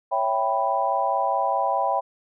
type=chord; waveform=sine; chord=C# half-diminished seventh; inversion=none; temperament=equal; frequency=554.4 / 659.3 / 784 / 987.8 Hz; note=C#5 / E5 / G5 / B5; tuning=0 / 0 / 0 / 0 cents; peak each=-28 / -27 / -24 / -25 dBFS; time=0.11-2.01 s; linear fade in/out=20 ms; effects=none